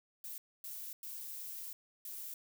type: noise bursts at uneven times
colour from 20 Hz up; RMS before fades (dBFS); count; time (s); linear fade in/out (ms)
violet; -45; 4; 0.24-0.38 / 0.64-0.93 / 1.03-1.73 / 2.05-2.34; 2
effects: none